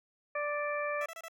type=harmonic tone; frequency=587.3 Hz; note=D5; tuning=in tune; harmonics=1 / 2 / 3 / 4; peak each=-34 / -37 / -39 / -40 dBFS; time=0.35-1.06 s; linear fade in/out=5 ms
type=tone bursts; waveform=15% pulse; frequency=659 Hz; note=E5; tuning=1 cent flat; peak=-36 dBFS; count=4; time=1.01-1.283 s; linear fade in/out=2 ms; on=48 ms; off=27 ms
effects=none